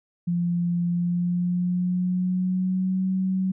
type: tone with pitch glide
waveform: sine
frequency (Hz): 173.5 to 188.11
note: F3 to F#3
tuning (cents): -11 to +29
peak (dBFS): -21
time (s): 0.27-3.52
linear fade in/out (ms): 10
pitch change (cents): +140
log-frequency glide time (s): 0.89-3.06
effects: none